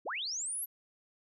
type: linear sweep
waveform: sine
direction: up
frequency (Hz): 195.2 to 11960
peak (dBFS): -34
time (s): 0.05-0.66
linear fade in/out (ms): 20
effects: none